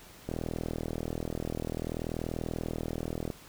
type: click train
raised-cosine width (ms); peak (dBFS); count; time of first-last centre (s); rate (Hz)
2; -20; 123; 0.29-3.302; 40.5
effects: pink hiss -52 dBFS RMS until 3.48 s